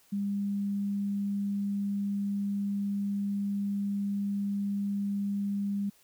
sine tone, 200.9 Hz, G3, 43 cents sharp, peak -28 dBFS, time 0.12-5.9 s, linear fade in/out 10 ms, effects white hiss -63 dBFS RMS until 6.03 s

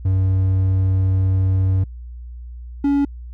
triangle tone pair in turn, 94.6 / 282.3 Hz, F#2 / C#4, +39 / +32 cents, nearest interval octave + perfect fifth, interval 1893 cents, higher second, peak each -12 dBFS, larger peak neither, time 0.05-1.84 / 2.84-3.05 s, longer first, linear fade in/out 5 ms, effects added 60 Hz sine -31 dBFS peak until 3.33 s

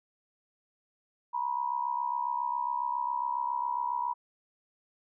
sine tone with amplitude modulation, 967 Hz, B5, 37 cents flat, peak -25 dBFS, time 1.33-4.14 s, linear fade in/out 20 ms, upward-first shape sine, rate 67.3 Hz, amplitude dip 80%, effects none

